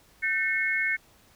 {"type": "tone cluster", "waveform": "sine", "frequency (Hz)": [1534, 1795, 2179], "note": ["G6", "A6", "C#7"], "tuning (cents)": [-38, 34, -30], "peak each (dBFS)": [-31, -29, -26], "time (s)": [0.22, 0.97], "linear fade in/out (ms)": 20, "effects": ["pink hiss -59 dBFS RMS until 1.35 s"]}